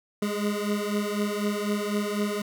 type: beating tone pair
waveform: 25% pulse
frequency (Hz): 205.3 / 209.3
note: G#3 / G#3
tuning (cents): -20 / +14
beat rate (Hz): 4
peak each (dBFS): -24 / -26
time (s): 0.22-2.42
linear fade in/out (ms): 5
effects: none